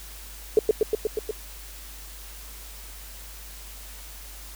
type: tone with echo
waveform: sine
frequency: 431.8 Hz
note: A4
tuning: 33 cents flat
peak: -12 dBFS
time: 0.57-0.59 s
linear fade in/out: 2 ms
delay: 120 ms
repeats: 6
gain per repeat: -2 dB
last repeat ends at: 1.31 s
effects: added 50 Hz sine -42 dBFS peak until 4.55 s + white hiss -44 dBFS RMS until 4.55 s